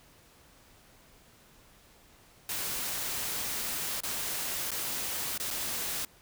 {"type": "noise with dropouts", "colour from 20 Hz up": "white", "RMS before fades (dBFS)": -34, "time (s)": [2.49, 6.05], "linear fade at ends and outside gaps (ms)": 2, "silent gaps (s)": [[4.005, 4.034], [4.707, 4.715], [5.378, 5.399], [5.505, 5.509]], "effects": ["pink hiss -59 dBFS RMS until 6.21 s"]}